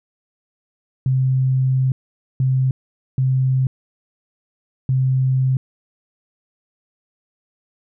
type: tone bursts at uneven times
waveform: sine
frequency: 130.81 Hz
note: C3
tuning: in tune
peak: -14 dBFS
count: 4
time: 1.06-1.92 / 2.4-2.71 / 3.18-3.67 / 4.89-5.57 s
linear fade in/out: 2 ms
effects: none